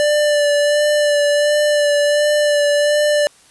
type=tone with vibrato; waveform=square; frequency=588 Hz; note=D5; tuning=2 cents sharp; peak=-13 dBFS; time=0-3.27 s; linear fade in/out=0 ms; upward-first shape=sine; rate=1.4 Hz; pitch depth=19 cents each way; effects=white hiss -49 dBFS RMS until 3.5 s + resampled to 24000 Hz